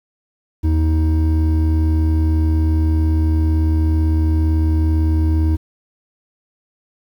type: tone pair together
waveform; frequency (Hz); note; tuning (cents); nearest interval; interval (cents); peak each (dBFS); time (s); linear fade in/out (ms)
triangle; 79 / 314.8; D#2 / D#4; +27 / +20; 2 octaves; 2393; -11 / -20; 0.63-5.57; 20
effects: 8-bit